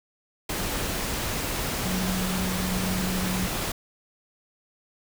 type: tone in noise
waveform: sine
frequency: 185 Hz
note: F#3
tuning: in tune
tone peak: -27 dBFS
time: 1.85-3.47 s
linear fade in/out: 5 ms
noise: pink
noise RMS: -29 dBFS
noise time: 0.49-3.72 s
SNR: -1 dB
effects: none